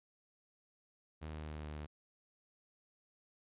sawtooth tone with pitch steps, 77.78 / 77.29 / 76.8 / 76.31 / 75.83 / 75.35 / 74.87 Hz, D#2 / D#2 / D#2 / D#2 / D#2 / D2 / D2, 0 / -11 / -22 / -33 / -44 / +45 / +34 cents, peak -39 dBFS, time 1.21-1.868 s, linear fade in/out 20 ms, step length 94 ms, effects resampled to 8000 Hz

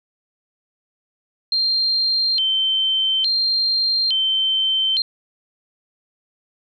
sine tone with vibrato, 3600 Hz, A7, 39 cents sharp, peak -16 dBFS, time 1.52-5.02 s, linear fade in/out 2 ms, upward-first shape square, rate 0.58 Hz, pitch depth 260 cents each way, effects none

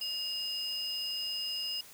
triangle tone pair together, 2840 / 5033 Hz, F7 / D#8, +28 / +19 cents, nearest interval minor seventh, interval 991 cents, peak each -35 / -33 dBFS, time 0.01-1.81 s, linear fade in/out 5 ms, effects tanh soft clip ceiling -27 dBFS + white hiss -53 dBFS RMS until 1.93 s

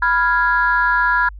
sine chord, F diminished, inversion second, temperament equal, 987.8 / 1396.9 / 1661.2 Hz, Cb6 / F6 / Ab6, 0 / 0 / 0 cents, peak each -17 dBFS, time 0.02-1.29 s, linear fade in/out 5 ms, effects tanh soft clip ceiling -5 dBFS + added 50 Hz sine -32 dBFS peak until 1.39 s

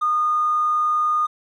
triangle tone, 1225 Hz, D#6, 27 cents flat, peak -13 dBFS, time 0.01-1.27 s, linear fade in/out 20 ms, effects tanh soft clip ceiling -15 dBFS

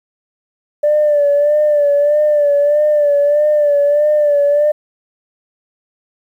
sine tone with vibrato, 587.3 Hz, D5, in tune, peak -8 dBFS, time 0.83-4.72 s, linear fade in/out 10 ms, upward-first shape sine, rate 1.6 Hz, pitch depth 46 cents each way, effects tanh soft clip ceiling -5 dBFS + 8-bit

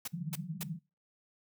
white noise bursts, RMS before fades -38 dBFS, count 3, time 0.05-0.634 s, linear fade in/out 5 ms, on 28 ms, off 250 ms
white band-pass noise, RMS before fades -40 dBFS, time 0.12-0.79 s, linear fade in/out 20 ms, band 150 to 180 Hz, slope 96 dB/octave
effects noise-tail reverb RT60 0.3 s tail -22 dB re dry

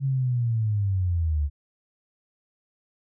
sine linear sweep, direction down, 138.59 to 70.1 Hz, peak -21 dBFS, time 0-1.5 s, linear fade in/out 50 ms, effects none

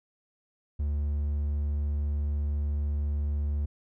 triangle tone, 73 Hz, D2, 10 cents flat, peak -24 dBFS, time 0.79-3.66 s, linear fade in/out 10 ms, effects none

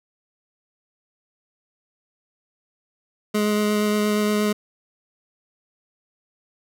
25% pulse tone with vibrato, 210 Hz, G#3, 19 cents sharp, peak -15 dBFS, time 3.34-4.53 s, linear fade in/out 10 ms, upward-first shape sine, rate 8.5 Hz, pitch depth 10 cents each way, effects none

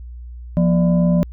sine tone with frequency modulation, 174.61 Hz, F3, in tune, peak -12 dBFS, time 0.57-1.23 s, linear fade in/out 0 ms, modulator 416 Hz, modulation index 0.62, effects added 60 Hz sine -31 dBFS peak until 1.32 s

